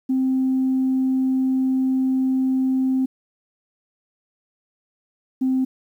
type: tone pair in turn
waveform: sine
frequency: 261.6 / 260.5 Hz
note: C4 / C4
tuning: 0 / -7 cents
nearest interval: unison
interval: 7 cents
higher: first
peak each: -16 dBFS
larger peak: neither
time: 0.09-3.06 / 5.41-5.65 s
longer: first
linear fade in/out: 10 ms
effects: tanh soft clip ceiling -13 dBFS + 9-bit